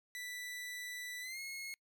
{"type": "tone with pitch glide", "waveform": "sawtooth", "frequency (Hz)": [1975.5, 2167], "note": ["B6", "C#7"], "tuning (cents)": [0, -40], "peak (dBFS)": -39, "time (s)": [0.15, 1.74], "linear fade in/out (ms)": 0, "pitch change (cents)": 160, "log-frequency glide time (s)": [1.21, 1.4], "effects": ["noise-tail reverb RT60 0.1 s tail -26 dB re dry"]}